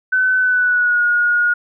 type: tone with pitch glide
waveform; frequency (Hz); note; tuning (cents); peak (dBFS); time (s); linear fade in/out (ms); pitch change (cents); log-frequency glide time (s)
sine; 1514 to 1439.8; F#6 to F#6; +39 to -48; -12; 0.12-1.54; 10; -87; 0.38-1.04
effects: none